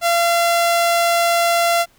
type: tone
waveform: sawtooth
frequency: 684 Hz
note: F5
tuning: 36 cents flat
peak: -10 dBFS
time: 0.01-1.86 s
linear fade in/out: 50 ms
effects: pink hiss -55 dBFS RMS until 1.98 s